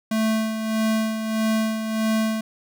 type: tone with tremolo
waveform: square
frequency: 220 Hz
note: A3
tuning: in tune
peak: -19 dBFS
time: 0.11-2.41 s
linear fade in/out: 5 ms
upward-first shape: sine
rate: 1.6 Hz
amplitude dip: 55%
effects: none